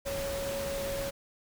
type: tone in noise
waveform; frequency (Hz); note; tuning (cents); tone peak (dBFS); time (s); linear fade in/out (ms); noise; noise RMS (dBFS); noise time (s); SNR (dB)
sine; 554.4; C#5; 0; -33; 0.05-1.11; 20; pink; -38; 0.05-1.11; +2
effects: none